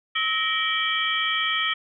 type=tone cluster; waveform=sine; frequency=1290 / 1871 / 2321 / 3059 / 3274 Hz; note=E6 / A#6 / D7 / G7 / G#7; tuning=-38 / +6 / -21 / -43 / -25 cents; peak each=-28 dBFS; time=0.15-1.74 s; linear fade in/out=10 ms; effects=none